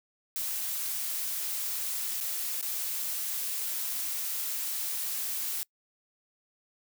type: noise with dropouts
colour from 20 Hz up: blue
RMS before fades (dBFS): -33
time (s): 0.36-5.63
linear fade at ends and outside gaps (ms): 0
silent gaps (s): 2.203-2.21 / 2.612-2.627
effects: noise-tail reverb RT60 0.1 s tail -25 dB re dry